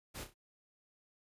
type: noise with echo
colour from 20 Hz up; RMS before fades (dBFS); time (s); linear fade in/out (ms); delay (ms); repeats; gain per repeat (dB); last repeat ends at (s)
pink; -45; 0.14-0.25; 20; 31; 3; -8; 0.343
effects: resampled to 32000 Hz